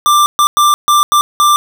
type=tone bursts at uneven times; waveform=square; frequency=1183 Hz; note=D6; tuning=12 cents sharp; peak=-7 dBFS; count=6; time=0.06-0.26 / 0.39-0.47 / 0.57-0.74 / 0.88-1.03 / 1.12-1.21 / 1.4-1.56 s; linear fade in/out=0 ms; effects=none